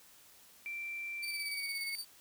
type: tone with pitch glide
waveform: sine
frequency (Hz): 2349 to 2192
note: D7 to C#7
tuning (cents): 0 to -20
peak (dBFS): -38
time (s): 0.66-1.95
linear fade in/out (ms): 0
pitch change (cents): -120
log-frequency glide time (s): 1.26-1.82
type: tone with tremolo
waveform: sawtooth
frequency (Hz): 4604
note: D8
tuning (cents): -35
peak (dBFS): -35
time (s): 1.22-2.05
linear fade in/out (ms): 20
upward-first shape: square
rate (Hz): 17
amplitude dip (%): 50
effects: white hiss -60 dBFS RMS until 2.2 s